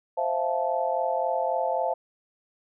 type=chord; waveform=sine; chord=F major seventh; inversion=second; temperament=just; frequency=523.8 / 654.8 / 698.5 / 873.1 Hz; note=C5 / E5 / F5 / A5; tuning=+2 / -12 / 0 / -14 cents; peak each=-29 dBFS; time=0.17-1.94 s; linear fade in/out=10 ms; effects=none